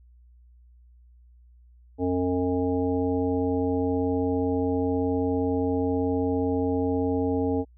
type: harmonic tone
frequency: 90.5 Hz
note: F#2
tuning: 38 cents flat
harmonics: 1 / 3 / 5 / 7 / 9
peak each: -31 / -25 / -27 / -36 / -35 dBFS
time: 1.98-7.65 s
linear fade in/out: 50 ms
effects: added 60 Hz sine -51 dBFS peak until 7.77 s